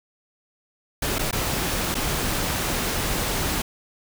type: noise with dropouts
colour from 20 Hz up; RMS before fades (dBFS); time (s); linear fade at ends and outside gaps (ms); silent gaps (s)
pink; -25; 1.02-3.62; 5; 1.185-1.191 / 1.311-1.327 / 1.944-1.951
effects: none